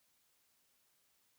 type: silence
effects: white hiss -75 dBFS RMS until 1.38 s